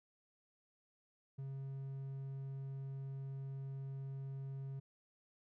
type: tone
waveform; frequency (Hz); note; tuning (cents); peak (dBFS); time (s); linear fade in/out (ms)
triangle; 135.8; C#3; -35; -40; 1.38-4.8; 10
effects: none